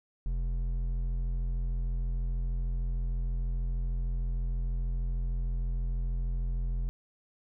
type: tone with hard clipping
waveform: sine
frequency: 43.2 Hz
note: F1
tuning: 18 cents flat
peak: -30 dBFS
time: 0.26-6.89 s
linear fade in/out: 0 ms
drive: 7 dB
effects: none